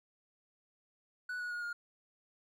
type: tone with pitch steps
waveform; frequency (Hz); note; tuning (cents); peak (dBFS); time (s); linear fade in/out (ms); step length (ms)
triangle; 1480 / 1459.6 / 1439.5 / 1419.7; F#6 / F#6 / F#6 / F6; 0 / -24 / -48 / +28; -35; 1.29-1.73; 5; 110
effects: none